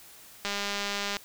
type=click train; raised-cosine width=0.2 ms; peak=-14 dBFS; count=146; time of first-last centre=0.45-1.168 s; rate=202 Hz; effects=white hiss -51 dBFS RMS until 1.24 s